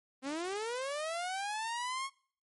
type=linear sweep; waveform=sawtooth; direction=up; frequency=256.4 to 1102 Hz; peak=-31 dBFS; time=0.22-2.1 s; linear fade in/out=50 ms; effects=noise-tail reverb RT60 0.5 s tail -24 dB re dry + MP3 48 kbps